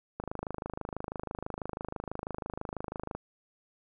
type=click train; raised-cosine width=1 ms; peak=-21 dBFS; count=78; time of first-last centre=0.2-3.15 s; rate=26.1 Hz; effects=none